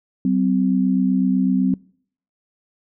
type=tone pair together; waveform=sine; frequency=190 / 258 Hz; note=F#3 / C4; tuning=+46 / -24 cents; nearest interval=perfect fourth; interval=530 cents; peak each=-18 dBFS; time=0.25-1.74 s; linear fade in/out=2 ms; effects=noise-tail reverb RT60 0.6 s tail -25 dB re dry